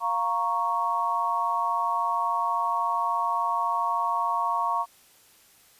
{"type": "chord", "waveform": "sine", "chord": "Bb minor", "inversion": "second", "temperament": "equal", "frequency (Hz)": [698.5, 932.3, 1108.7], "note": ["F5", "Bb5", "Db6"], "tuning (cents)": [0, 0, 0], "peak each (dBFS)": [-31, -27, -26], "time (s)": [0, 4.86], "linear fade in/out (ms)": 50, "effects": ["white hiss -57 dBFS RMS until 5.79 s", "resampled to 32000 Hz"]}